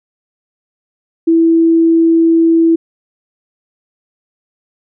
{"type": "tone", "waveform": "sine", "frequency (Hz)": 329.6, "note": "E4", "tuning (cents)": 0, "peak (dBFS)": -6, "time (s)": [1.27, 2.76], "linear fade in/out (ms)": 10, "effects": []}